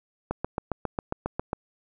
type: click train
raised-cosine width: 1 ms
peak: -13 dBFS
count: 10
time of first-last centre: 0.31-1.531 s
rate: 7.37 Hz
effects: none